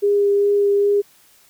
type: tone with vibrato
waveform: sine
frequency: 405 Hz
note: G#4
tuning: 43 cents flat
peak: -13 dBFS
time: 0.02-1.02 s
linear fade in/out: 20 ms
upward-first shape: sine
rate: 2.5 Hz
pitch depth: 10 cents each way
effects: white hiss -53 dBFS RMS until 1.49 s